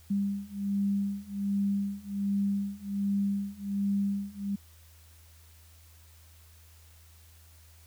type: beating tone pair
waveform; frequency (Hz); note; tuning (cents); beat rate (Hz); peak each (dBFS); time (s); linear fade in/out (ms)
sine; 199 / 200.3; G3 / G3; +26 / +38; 1.3; -31 / -30; 0.1-4.56; 10
effects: added 81 Hz sine -54 dBFS peak until 7.86 s + white hiss -60 dBFS RMS until 7.86 s